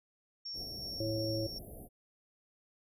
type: tone with tremolo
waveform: sine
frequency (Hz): 5490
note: F8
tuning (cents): -31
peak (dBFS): -39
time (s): 0.45-1.59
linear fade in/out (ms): 10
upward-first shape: square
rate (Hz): 2.7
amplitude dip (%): 25
type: band-stop noise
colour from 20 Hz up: pink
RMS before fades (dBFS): -48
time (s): 0.53-1.89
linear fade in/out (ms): 50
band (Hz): 740 to 10000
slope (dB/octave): 96
type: harmonic tone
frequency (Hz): 110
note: A2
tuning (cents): 0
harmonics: 1 / 3 / 5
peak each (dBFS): -37 / -37 / -37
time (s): 1-1.47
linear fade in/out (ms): 5
effects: resampled to 32000 Hz